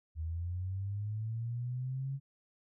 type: linear sweep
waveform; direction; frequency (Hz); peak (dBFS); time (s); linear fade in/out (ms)
sine; up; 77.78 to 138.59; -34; 0.15-2.2; 50
effects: none